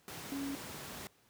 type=tone in noise; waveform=sine; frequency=277.2 Hz; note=C#4; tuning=in tune; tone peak=-36 dBFS; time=0.32-0.55 s; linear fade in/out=0 ms; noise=pink; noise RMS=-45 dBFS; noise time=0.08-1.07 s; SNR=+6 dB; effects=pink hiss -68 dBFS RMS until 1.29 s + high-pass 100 Hz 12 dB/octave